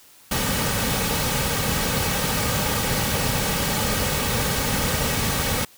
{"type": "noise with comb filter", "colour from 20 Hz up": "pink", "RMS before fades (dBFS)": -23, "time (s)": [0.31, 5.65], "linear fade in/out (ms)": 5, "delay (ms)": 2.9, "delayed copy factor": -0.55, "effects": ["white hiss -51 dBFS RMS until 5.77 s"]}